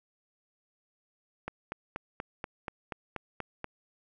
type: click train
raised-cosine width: 0.5 ms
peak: -20 dBFS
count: 10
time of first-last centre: 1.48-3.643 s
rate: 4.16 Hz
effects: none